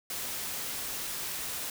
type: noise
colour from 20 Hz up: white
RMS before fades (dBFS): -36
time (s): 0.1-1.7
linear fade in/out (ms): 2
effects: none